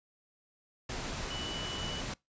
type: tone in noise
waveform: sine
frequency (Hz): 2960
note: F#7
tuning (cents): 0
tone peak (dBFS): -39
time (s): 1.3-2.01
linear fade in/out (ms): 5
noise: pink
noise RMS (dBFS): -38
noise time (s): 0.89-2.14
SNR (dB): -4
effects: noise-tail reverb RT60 0.2 s tail -24 dB re dry + resampled to 16000 Hz